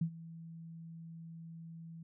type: tone with ADSR envelope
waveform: sine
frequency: 164.81 Hz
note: E3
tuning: in tune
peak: -28 dBFS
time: 0.01-2.03 s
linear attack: 6 ms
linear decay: 80 ms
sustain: -18 dB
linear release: 5 ms
effects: none